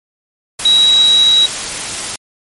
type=tone in noise; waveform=sine; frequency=3862 Hz; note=B7; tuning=39 cents flat; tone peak=-6 dBFS; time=0.65-1.46 s; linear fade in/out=5 ms; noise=white; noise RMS=-21 dBFS; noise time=0.59-2.16 s; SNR=+12 dB; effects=MP3 48 kbps